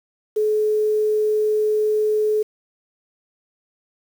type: tone with quantisation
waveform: sine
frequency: 427 Hz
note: G#4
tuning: 48 cents sharp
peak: -16 dBFS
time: 0.36-2.43 s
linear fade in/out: 10 ms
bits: 7
effects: none